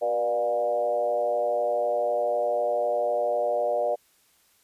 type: tone with frequency modulation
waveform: sine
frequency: 596 Hz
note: D5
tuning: 25 cents sharp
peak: -22 dBFS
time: 0.01-3.96 s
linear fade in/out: 20 ms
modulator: 112 Hz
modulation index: 1.1
effects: white hiss -63 dBFS RMS until 4.63 s + resampled to 32000 Hz